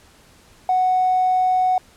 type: tone with tanh clipping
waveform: triangle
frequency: 740 Hz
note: F#5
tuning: in tune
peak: -14 dBFS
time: 0.69-1.78 s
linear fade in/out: 2 ms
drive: 1 dB
effects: pink hiss -51 dBFS RMS until 1.96 s + low-pass 11000 Hz 12 dB/octave